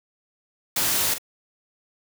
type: noise with echo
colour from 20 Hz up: white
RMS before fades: -23 dBFS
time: 0.76-1.14 s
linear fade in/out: 5 ms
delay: 43 ms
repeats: 1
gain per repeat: -10 dB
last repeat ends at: 1.183 s
effects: none